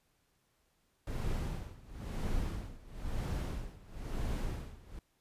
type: noise with tremolo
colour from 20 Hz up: brown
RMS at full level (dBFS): -34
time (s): 1.07-4.99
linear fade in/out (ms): 2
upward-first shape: sine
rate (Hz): 1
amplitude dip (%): 90
effects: pink hiss -75 dBFS RMS until 5.2 s + resampled to 32000 Hz